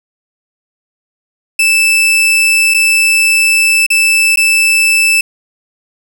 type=tone with dropouts; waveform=40% pulse; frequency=2637 Hz; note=E7; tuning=in tune; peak=-6 dBFS; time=1.59-5.21 s; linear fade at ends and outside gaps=5 ms; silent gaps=2.74-2.744 / 3.865-3.902 / 4.36-4.372 s; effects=none